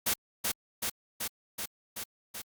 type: noise with echo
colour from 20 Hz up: white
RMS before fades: -28 dBFS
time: 0.06-0.14 s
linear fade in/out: 10 ms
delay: 380 ms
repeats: 6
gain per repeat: -2 dB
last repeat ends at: 2.42 s
effects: Opus 48 kbps